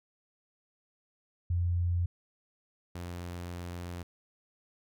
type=tone pair in turn; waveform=sine / sawtooth; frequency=87.31 / 87.64 Hz; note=F2 / F2; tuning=0 / +7 cents; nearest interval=unison; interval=7 cents; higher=second; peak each=-26 / -34 dBFS; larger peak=first; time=1.5-2.06 / 2.95-4.03 s; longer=second; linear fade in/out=5 ms; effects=none